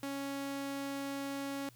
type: tone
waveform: sawtooth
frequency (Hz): 277.2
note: C#4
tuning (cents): 0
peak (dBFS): -33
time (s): 0.03-1.69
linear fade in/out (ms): 2
effects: added 119 Hz sine -59 dBFS peak until 1.75 s + white hiss -64 dBFS RMS until 1.75 s